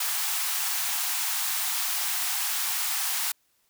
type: high-pass noise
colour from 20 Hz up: white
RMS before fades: -28 dBFS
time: 0-3.32 s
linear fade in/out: 5 ms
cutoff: 710 Hz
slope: 96 dB/octave
effects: white hiss -69 dBFS RMS until 3.69 s